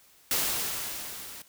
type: noise with level ramp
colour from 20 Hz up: white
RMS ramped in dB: -26 to -44 dBFS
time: 0.31-1.42 s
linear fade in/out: 2 ms
effects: white hiss -59 dBFS RMS until 1.48 s